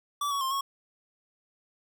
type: tone with pitch steps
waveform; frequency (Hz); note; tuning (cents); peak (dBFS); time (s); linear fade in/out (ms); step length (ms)
square; 1155 / 1120 / 1057 / 1101; D6 / C#6 / C6 / C#6; -29 / +18 / +17 / -12; -28; 0.21-0.61; 5; 100
effects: none